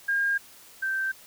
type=tone pair in turn; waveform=sine; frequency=1615 / 1560.9 Hz; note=G#6 / G6; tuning=-49 / -8 cents; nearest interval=minor second; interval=59 cents; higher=first; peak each=-22 / -25 dBFS; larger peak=first; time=0.08-0.38 / 0.82-1.12 s; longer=neither; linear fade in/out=10 ms; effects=white hiss -51 dBFS RMS until 1.26 s